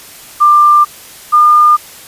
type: tone pair in turn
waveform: sine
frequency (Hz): 1190 / 1208.7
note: D6 / D6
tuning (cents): +22 / +49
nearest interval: unison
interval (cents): 27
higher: second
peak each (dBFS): -3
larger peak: neither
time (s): 0.4-0.85 / 1.32-1.77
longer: neither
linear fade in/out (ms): 20
effects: white hiss -34 dBFS RMS until 2.07 s + resampled to 32000 Hz